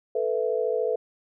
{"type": "chord", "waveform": "sine", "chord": "A suspended second", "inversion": "none", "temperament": "equal", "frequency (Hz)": [440, 493.9, 659.3], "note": ["A4", "B4", "E5"], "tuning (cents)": [0, 0, 0], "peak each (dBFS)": [-26, -26, -31], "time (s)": [0.15, 0.96], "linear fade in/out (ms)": 5, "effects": []}